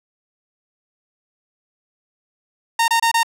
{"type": "tone bursts", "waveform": "sawtooth", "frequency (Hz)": 920, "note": "A#5", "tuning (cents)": -23, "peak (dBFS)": -10, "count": 4, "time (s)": [2.79, 3.232], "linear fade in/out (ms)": 5, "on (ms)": 91, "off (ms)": 26, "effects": ["low-pass 12000 Hz 12 dB/octave"]}